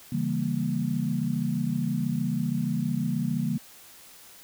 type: chord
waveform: sine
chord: C# diminished seventh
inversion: none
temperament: equal with one note detuned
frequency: 138.59 / 164.81 / 197.7 / 233.1 Hz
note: C#3 / E3 / G3 / Bb3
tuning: 0 / 0 / +15 / 0 cents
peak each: -31 / -30 / -31 / -29 dBFS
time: 0.12-3.58 s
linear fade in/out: 5 ms
effects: white hiss -50 dBFS RMS until 4.43 s